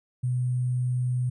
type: tone with sample-and-hold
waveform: sine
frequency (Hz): 125.2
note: B2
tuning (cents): +24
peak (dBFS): -23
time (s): 0.23-1.3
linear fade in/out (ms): 10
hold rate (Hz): 8820
effects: resampled to 24000 Hz